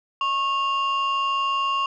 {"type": "tone pair together", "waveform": "sine", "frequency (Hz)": [1093.8, 2793], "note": ["C#6", "F7"], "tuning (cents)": [-23, -1], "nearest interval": "octave + major third", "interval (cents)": 1622, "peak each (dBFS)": [-20, -25], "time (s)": [0.21, 1.86], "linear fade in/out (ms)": 2, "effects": ["tanh soft clip ceiling -17 dBFS"]}